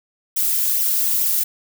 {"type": "noise with flanger", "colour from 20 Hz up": "violet", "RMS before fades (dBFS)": -19, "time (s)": [0.36, 1.44], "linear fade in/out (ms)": 10, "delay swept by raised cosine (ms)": [0.33, 2.93], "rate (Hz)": 2.3, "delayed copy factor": 0.6, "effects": []}